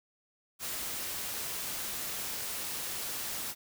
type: noise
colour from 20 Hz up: white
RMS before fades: -37 dBFS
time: 0.59-3.55 s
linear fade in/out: 50 ms
effects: none